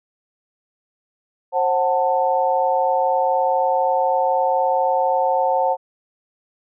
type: chord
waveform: sine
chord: F# diminished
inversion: second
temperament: just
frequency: 532.8 / 740 / 888 Hz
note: C5 / F#5 / A5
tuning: +31 / 0 / +16 cents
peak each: -20 dBFS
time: 1.52-5.77 s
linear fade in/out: 50 ms
effects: none